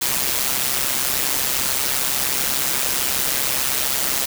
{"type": "noise with amplitude modulation", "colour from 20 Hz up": "white", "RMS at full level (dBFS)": -18, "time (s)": [0.01, 4.26], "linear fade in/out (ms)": 10, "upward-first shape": "sine", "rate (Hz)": 133, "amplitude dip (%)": 70, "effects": []}